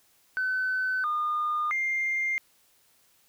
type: tone with pitch steps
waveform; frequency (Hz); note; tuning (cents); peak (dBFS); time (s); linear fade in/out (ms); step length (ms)
sine; 1516 / 1217 / 2106; F#6 / D#6 / C7; +42 / -39 / +11; -24; 0.37-2.38; 0; 670
effects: tanh soft clip ceiling -21 dBFS + white hiss -64 dBFS RMS until 3.28 s